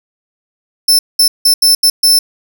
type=tone bursts at uneven times; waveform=sawtooth; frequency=5300 Hz; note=E8; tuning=9 cents sharp; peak=-3 dBFS; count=6; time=0.88-0.99 / 1.19-1.28 / 1.45-1.54 / 1.62-1.75 / 1.83-1.9 / 2.03-2.19 s; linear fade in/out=5 ms; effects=none